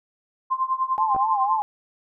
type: tone with tremolo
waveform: sine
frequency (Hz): 1046.5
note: C6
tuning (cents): 0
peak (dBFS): -17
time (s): 0.5-1.61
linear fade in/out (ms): 20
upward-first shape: triangle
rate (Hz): 10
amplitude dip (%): 95
type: tone with vibrato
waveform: sine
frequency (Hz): 830.6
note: G#5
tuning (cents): 0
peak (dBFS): -21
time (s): 0.98-1.62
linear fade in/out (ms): 0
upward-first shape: sine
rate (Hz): 4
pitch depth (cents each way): 120
type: clicks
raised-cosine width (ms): 1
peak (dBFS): -19 / -18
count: 2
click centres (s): 1.148 / 1.163
effects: none